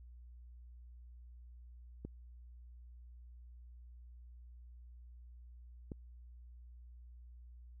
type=clicks; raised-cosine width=3 ms; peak=-30 dBFS; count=2; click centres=2.05 / 5.918 s; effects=added 60 Hz sine -52 dBFS peak until 7.8 s